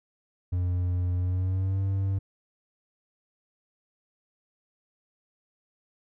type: tone with pitch glide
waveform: triangle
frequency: 89.5 to 97.04 Hz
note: F2 to G2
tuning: +43 to -17 cents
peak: -22 dBFS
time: 0.52-2.19 s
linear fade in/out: 10 ms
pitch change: +140 cents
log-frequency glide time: 1.18-1.81 s
effects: none